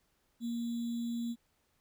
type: tone with sample-and-hold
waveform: sine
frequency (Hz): 234.5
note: A#3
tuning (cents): +11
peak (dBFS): -33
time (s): 0.4-1.36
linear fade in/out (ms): 50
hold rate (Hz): 3675
effects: pink hiss -75 dBFS RMS until 1.8 s